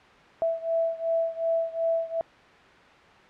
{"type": "beating tone pair", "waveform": "sine", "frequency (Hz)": [659.3, 662], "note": ["E5", "E5"], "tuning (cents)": [0, 7], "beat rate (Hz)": 2.7, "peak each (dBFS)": [-26, -28], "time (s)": [0.42, 2.21], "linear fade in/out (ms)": 0, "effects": ["white hiss -51 dBFS RMS until 3.29 s", "low-pass 2000 Hz 12 dB/octave"]}